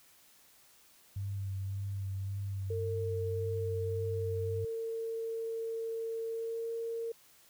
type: tone with vibrato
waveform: sine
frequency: 98 Hz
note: G2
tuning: in tune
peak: -34 dBFS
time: 1.16-4.65 s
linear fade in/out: 5 ms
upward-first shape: sine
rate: 1.8 Hz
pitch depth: 26 cents each way
type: tone with pitch glide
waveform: sine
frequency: 453.4 to 459.2 Hz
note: A#4 to A#4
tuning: -48 to -26 cents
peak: -34 dBFS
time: 2.7-7.12 s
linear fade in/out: 5 ms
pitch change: +22 cents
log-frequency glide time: 6.28-6.72 s
effects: white hiss -62 dBFS RMS until 7.49 s